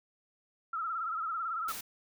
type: tone with vibrato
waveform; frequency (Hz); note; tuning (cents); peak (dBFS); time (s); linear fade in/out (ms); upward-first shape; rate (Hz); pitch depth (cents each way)
sine; 1318; E6; -1; -32; 0.73-1.72; 5; sine; 18; 84
type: noise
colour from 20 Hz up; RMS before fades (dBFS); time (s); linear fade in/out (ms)
white; -41; 1.68-1.81; 5
effects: none